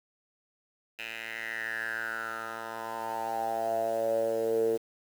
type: tone with band-pass filter sweep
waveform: 10% pulse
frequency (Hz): 113.2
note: A2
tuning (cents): +50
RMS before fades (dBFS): -32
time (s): 0.98-4.78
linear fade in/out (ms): 20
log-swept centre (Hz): 2500 to 420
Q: 7.5
effects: 8-bit

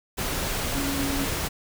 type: tone in noise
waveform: sine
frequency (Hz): 277.2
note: C#4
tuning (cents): 0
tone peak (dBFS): -28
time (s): 0.74-1.26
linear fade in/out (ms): 20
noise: pink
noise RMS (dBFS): -28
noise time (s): 0.17-1.49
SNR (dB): -3
effects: none

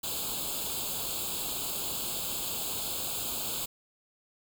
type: noise with comb filter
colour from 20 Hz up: white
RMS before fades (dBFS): -34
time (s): 0.03-3.66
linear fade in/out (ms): 10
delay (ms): 0.26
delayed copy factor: +1
effects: none

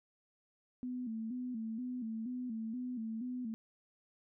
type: tone with vibrato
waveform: sine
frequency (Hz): 236.2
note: A#3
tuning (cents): +23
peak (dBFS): -37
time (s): 0.83-3.54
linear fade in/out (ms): 0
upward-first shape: square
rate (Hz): 2.1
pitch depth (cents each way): 100
effects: none

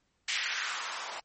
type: noise with band-pass filter sweep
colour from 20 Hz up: blue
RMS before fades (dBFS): -35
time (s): 0.28-1.2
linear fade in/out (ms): 5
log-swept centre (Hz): 2300 to 740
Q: 1.8
effects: pink hiss -75 dBFS RMS until 1.24 s + MP3 32 kbps

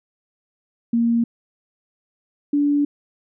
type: tone pair in turn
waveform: sine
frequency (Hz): 233.1 / 289.1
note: A#3 / D4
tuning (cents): 0 / -27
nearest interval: major third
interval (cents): 373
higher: second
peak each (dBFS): -15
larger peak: neither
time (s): 0.93-1.24 / 2.53-2.85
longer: second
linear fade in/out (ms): 5
effects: none

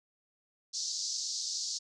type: band-pass noise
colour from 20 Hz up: pink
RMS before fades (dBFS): -36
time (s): 0.73-1.79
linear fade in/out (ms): 20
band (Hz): 4400 to 6700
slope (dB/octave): 48
effects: none

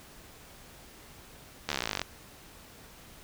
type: slowing click train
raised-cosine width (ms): 0.2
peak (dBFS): -12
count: 20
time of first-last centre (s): 1.69-2.017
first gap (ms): 13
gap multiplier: 1.03
effects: pink hiss -52 dBFS RMS until 3.23 s

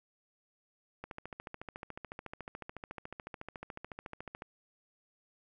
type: click train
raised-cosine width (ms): 0.5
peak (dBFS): -27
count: 48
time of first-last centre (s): 1.04-4.421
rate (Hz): 13.9
effects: none

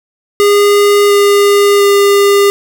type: tone with pitch steps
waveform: square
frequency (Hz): 408.4 / 405.3 / 402.3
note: G#4 / G#4 / G4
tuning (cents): -29 / -42 / +45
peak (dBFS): -6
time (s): 0.4-2.5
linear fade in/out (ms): 0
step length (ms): 700
effects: none

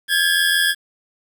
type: tone pair together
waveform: 25% pulse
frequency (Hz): 1613.8 / 1700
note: G6 / G#6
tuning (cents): +50 / +40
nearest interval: minor second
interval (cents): 90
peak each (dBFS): -14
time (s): 0.08-0.75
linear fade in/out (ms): 50
effects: 8-bit

